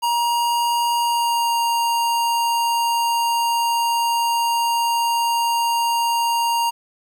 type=tone with pitch glide; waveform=square; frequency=945 to 935.2 Hz; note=A#5 to A#5; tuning=+23 to +5 cents; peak=-18 dBFS; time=0.02-6.71 s; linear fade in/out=20 ms; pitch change=-18 cents; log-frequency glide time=0.99-1.55 s; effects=9-bit